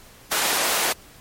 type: high-pass noise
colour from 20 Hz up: pink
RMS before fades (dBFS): -22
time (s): 0.31-0.93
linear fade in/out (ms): 10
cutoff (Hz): 530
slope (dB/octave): 12
effects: pink hiss -48 dBFS RMS until 1.2 s + MP3 64 kbps